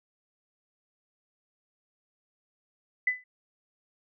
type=tone with exponential decay; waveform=sine; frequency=2003 Hz; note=B6; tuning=24 cents sharp; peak=-19 dBFS; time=3.07-3.24 s; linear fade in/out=5 ms; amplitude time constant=36 ms; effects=none